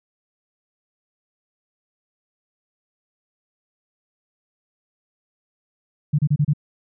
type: tone bursts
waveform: sine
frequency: 147.4 Hz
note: D3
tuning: 7 cents sharp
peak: -14 dBFS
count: 5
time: 6.13-6.535 s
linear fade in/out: 10 ms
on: 57 ms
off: 30 ms
effects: none